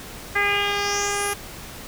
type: tone with low-pass filter sweep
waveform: 10% pulse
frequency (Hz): 405.9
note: G#4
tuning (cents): -40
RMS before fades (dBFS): -23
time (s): 0.35-1.34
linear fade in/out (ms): 10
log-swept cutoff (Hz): 1900 to 12000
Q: 3.9
effects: pink hiss -38 dBFS RMS until 1.87 s